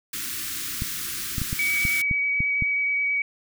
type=band-stop noise; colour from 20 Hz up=white; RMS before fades=-31 dBFS; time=0.13-2.02 s; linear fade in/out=5 ms; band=370 to 1200 Hz; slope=48 dB/octave
type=clicks; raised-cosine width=5 ms; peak=-15 dBFS; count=8; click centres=0.821 / 1.382 / 1.417 / 1.529 / 1.852 / 2.112 / 2.405 / 2.623 s
type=tone with vibrato; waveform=sine; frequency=2269 Hz; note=C#7; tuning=40 cents sharp; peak=-21 dBFS; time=1.59-3.22 s; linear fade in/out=2 ms; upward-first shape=triangle; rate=9.3 Hz; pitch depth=13 cents each way
effects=none